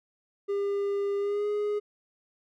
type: tone with pitch glide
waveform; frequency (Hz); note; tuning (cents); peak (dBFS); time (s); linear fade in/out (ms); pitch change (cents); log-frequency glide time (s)
triangle; 401.5 to 415.7; G4 to G#4; +41 to +2; -24; 0.48-1.8; 20; +61; 1.18-1.47
effects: none